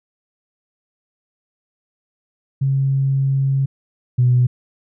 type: tone pair in turn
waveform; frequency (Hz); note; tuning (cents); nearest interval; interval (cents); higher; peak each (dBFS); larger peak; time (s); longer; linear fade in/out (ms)
sine; 136 / 124.14; C#3 / B2; -33 / +9; major second; 158; first; -14 / -10; second; 2.61-3.66 / 4.18-4.47; first; 10
effects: tanh soft clip ceiling -6 dBFS